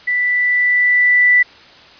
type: tone with level ramp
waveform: sine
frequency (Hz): 1975.5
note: B6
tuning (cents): 0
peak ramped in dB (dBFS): -14 to -7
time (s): 0.07-1.43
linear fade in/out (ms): 10
effects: white hiss -42 dBFS RMS until 1.99 s + resampled to 11025 Hz